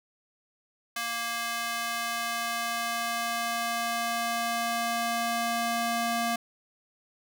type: tone with high-pass filter sweep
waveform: square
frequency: 233.4 Hz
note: A#3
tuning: 2 cents sharp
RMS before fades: -30 dBFS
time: 0.96-6.36 s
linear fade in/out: 5 ms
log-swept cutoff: 1300 to 480 Hz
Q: 0.91
effects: none